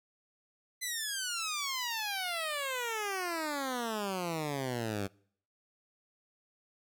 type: exponential sweep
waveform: 10% pulse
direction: down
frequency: 2045 to 96.2 Hz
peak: -25 dBFS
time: 0.81-5.08 s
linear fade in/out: 20 ms
effects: noise-tail reverb RT60 0.6 s tail -25 dB re dry